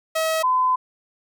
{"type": "tone pair in turn", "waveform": ["sawtooth", "sine"], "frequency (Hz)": [641, 1017.5], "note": ["E5", "C6"], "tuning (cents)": [-49, -49], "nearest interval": "minor sixth", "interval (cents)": 800, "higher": "second", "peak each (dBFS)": -16, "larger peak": "neither", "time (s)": [[0.15, 0.43], [0.43, 0.76]], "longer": "second", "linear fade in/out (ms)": 10, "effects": []}